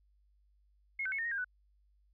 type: tone with pitch steps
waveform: sine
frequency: 2163 / 1528 / 2193 / 1831 / 1870 / 1609 / 1490 Hz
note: C#7 / G6 / C#7 / A#6 / A#6 / G6 / F#6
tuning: -43 / -45 / -19 / -32 / +5 / +45 / +12 cents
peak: -33 dBFS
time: 0.99-1.445 s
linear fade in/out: 5 ms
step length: 65 ms
effects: added 50 Hz sine -66 dBFS peak until 2.13 s